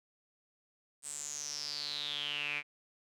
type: tone with band-pass filter sweep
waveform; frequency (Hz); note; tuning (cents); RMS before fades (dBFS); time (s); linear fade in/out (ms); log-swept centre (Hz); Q
sawtooth; 146.6; D3; -3; -39; 1.02-2.63; 50; 8500 to 2300; 9.2
effects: none